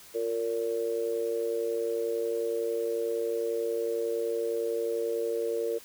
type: tone with amplitude modulation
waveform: sine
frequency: 460 Hz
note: A#4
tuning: 23 cents flat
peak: -23 dBFS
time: 0.14-5.79 s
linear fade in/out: 20 ms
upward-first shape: sine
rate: 111 Hz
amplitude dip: 90%
effects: white hiss -51 dBFS RMS until 5.84 s